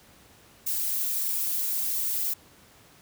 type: noise with flanger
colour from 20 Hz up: violet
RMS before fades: -28 dBFS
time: 0.66-2.34 s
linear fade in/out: 10 ms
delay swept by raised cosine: 2 to 5.9 ms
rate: 1.7 Hz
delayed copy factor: -0.75
effects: pink hiss -55 dBFS RMS until 3.01 s + high-pass 60 Hz 12 dB/octave